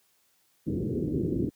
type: low-pass noise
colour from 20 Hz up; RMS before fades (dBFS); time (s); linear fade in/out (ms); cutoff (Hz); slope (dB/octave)
white; -28; 0.66-1.5; 20; 400; 48
effects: white hiss -68 dBFS RMS until 1.55 s + high-pass 80 Hz 12 dB/octave